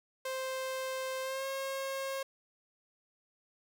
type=tone with pitch glide; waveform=sawtooth; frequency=523.3 to 539.9 Hz; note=C5 to C#5; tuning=0 to -46 cents; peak=-31 dBFS; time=0.25-2.23 s; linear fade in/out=5 ms; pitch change=+54 cents; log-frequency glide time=1.22-1.46 s; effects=none